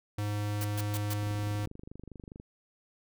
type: tone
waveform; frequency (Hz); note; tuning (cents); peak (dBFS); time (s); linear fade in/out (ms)
square; 103.83; G#2; 0; -31; 0.18-1.66; 5
type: noise bursts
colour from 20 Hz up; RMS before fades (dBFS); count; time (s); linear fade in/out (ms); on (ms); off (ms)
white; -38; 4; 0.61-1.136; 2; 34; 130
type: click train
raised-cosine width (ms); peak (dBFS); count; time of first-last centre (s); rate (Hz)
3; -32; 30; 1.23-2.399; 24.8
effects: none